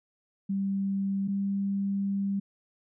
sine tone pair in turn, 196 / 197.82 Hz, G3 / G3, 0 / +16 cents, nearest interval unison, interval 16 cents, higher second, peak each -26 dBFS, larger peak neither, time 0.49-1.28 / 1.28-2.4 s, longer second, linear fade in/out 10 ms, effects none

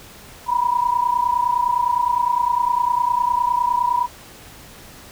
sine tone pair together, 959 / 988.8 Hz, A#5 / B5, +49 / +2 cents, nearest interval minor second, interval 53 cents, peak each -19 dBFS, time 0.46-4.08 s, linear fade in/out 50 ms, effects pink hiss -42 dBFS RMS until 5.11 s

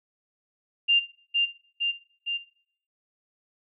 sine tone with echo, 2794 Hz, F7, in tune, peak -17 dBFS, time 0.88-1 s, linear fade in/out 20 ms, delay 460 ms, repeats 3, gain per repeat -3 dB, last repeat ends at 2.38 s, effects noise-tail reverb RT60 0.6 s tail -17 dB re dry

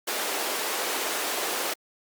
pink high-pass noise, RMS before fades -29 dBFS, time 0.07-1.74 s, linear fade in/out 10 ms, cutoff 350 Hz, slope 24 dB/octave, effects Opus 48 kbps

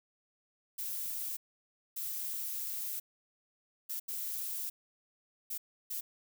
violet noise bursts at uneven times, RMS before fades -38 dBFS, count 6, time 0.78-1.37 / 1.96-3 / 3.89-4 / 4.08-4.7 / 5.5-5.58 / 5.9-6.01 s, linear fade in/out 10 ms, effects none

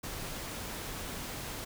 pink noise, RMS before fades -40 dBFS, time 0.03-1.65 s, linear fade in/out 10 ms, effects none

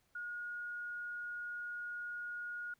sine tone, 1439 Hz, F#6, 49 cents flat, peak -40 dBFS, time 0.15-2.74 s, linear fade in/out 5 ms, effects pink hiss -75 dBFS RMS until 2.79 s

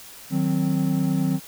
triangle chord, C diminished, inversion first, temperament equal, 155.56 / 185 / 261.6 Hz, Eb3 / Gb3 / C4, 0 / 0 / 0 cents, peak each -22 dBFS, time 0.3-1.4 s, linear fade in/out 50 ms, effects white hiss -43 dBFS RMS until 1.47 s

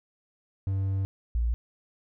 triangle / sine tone pair in turn, 96.8 / 58.09 Hz, G2 / A#1, -21 / -5 cents, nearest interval major sixth, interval 884 cents, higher first, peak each -23 dBFS, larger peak neither, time 0.67-1.05 / 1.35-1.54 s, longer first, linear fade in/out 0 ms, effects none

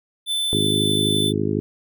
square tone, 3523 Hz, A7, 1 cent sharp, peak -21 dBFS, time 0.26-1.33 s, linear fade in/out 50 ms
harmonic tone, 51.91 Hz, G#1, in tune, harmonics 2 / 3 / 4 / 5 / 6 / 7 / 8, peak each -27 / -27 / -27 / -27 / -27 / -27 / -27 dBFS, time 0.53-1.6 s, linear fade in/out 0 ms
effects none

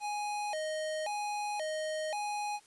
square tone with vibrato, 719 Hz, F#5, 50 cents flat, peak -34 dBFS, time 0-2.6 s, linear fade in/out 50 ms, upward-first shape square, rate 0.94 Hz, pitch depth 250 cents each way, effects white hiss -62 dBFS RMS until 2.66 s + resampled to 24000 Hz

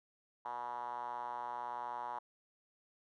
5% pulse tone with band-pass filter, 121.2 Hz, B2, 32 cents flat, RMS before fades -42 dBFS, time 0.45-2.19 s, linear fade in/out 5 ms, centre 920 Hz, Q 6, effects none

